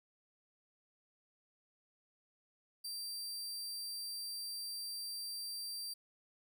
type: tone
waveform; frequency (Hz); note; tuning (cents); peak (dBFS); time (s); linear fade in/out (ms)
sawtooth; 4700; D8; +1; -38; 2.84-5.94; 10
effects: none